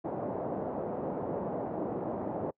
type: low-pass noise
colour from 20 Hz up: white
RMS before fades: -34 dBFS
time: 0.04-2.51 s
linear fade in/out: 10 ms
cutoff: 710 Hz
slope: 24 dB/octave
effects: noise-tail reverb RT60 0.1 s tail -26 dB re dry + high-pass 150 Hz 12 dB/octave